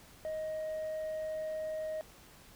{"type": "tone", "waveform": "sine", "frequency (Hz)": 626, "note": "D#5", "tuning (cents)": 10, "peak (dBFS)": -32, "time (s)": [0.25, 2.01], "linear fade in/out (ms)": 0, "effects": ["tanh soft clip ceiling -34 dBFS", "pink hiss -57 dBFS RMS until 2.55 s"]}